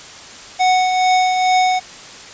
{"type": "tone with tremolo", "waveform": "square", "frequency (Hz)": 740, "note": "F#5", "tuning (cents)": 0, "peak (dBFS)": -11, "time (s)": [0.59, 1.8], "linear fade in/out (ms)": 20, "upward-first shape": "triangle", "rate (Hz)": 2.3, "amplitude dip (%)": 45, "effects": ["white hiss -36 dBFS RMS until 2.33 s", "resampled to 16000 Hz"]}